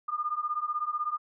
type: beating tone pair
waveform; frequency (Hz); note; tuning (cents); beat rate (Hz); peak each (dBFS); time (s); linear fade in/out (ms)
sine; 1204 / 1220; D6 / D#6; +43 / -34; 16; -32 / -31; 0.08-1.18; 10
effects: none